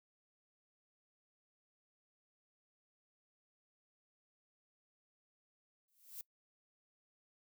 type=noise with exponential growth; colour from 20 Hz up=violet; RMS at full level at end=-44 dBFS; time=5.88-6.21 s; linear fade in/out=2 ms; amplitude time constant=71 ms; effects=noise-tail reverb RT60 0.1 s tail -21 dB re dry